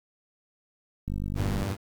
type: click train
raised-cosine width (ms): 5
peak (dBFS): -20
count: 28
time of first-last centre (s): 1.08-1.623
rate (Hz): 49.7
type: chord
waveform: sawtooth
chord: E diminished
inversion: none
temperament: equal with one note detuned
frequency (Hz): 83.75 / 98 / 116.54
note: E2 / G2 / Bb2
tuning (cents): +28 / 0 / 0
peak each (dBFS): -32 / -26 / -31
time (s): 1.35-1.77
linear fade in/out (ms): 50
effects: 9-bit